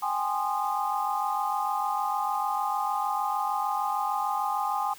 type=chord; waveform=sine; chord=Ab major seventh; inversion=third; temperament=equal with one note detuned; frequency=784 / 830.6 / 1046.5 / 1226 Hz; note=G5 / Ab5 / C6 / Eb6; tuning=0 / 0 / 0 / -26 cents; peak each=-32 / -29 / -32 / -32 dBFS; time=0.02-4.94 s; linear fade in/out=10 ms; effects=white hiss -49 dBFS RMS until 4.98 s